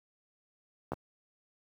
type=clicks; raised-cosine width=1 ms; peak=-20 dBFS; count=2; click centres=0.92 / 0.934 s; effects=high-pass 80 Hz 12 dB/octave + 9-bit